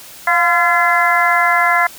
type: harmonic tone with a mistuned harmonic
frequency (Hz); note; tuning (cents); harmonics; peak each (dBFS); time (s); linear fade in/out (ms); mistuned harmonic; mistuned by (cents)
342.1; F4; -36; 2 / 3 / 4 / 5 / 6; -17 / -17 / -17 / -17 / -17; 0.27-1.87; 5; 2; +48
effects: white hiss -37 dBFS RMS until 1.98 s